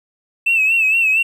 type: tone with vibrato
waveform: triangle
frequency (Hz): 2637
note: E7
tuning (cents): 0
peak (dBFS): -9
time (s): 0.46-1.23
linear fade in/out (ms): 10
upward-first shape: sine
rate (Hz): 4.3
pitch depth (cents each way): 69
effects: tanh soft clip ceiling -9 dBFS